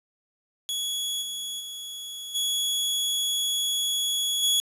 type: tone with level steps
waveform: sawtooth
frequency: 3363 Hz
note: G#7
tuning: 21 cents sharp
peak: -24 / -28 / -32 / -21 / -17 dBFS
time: 0.69-4.6 s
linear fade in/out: 0 ms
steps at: 1.21 / 1.59 / 2.34 / 4.42 s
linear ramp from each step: 20 ms
effects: resampled to 32000 Hz + 9-bit